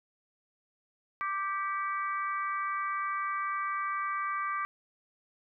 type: harmonic tone with a mistuned harmonic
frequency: 392 Hz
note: G4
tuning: in tune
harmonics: 3 / 4 / 5 / 6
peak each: -31 / -40 / -40 / -43 dBFS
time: 1.21-4.65 s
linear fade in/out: 0 ms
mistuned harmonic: 6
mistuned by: -52 cents
effects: none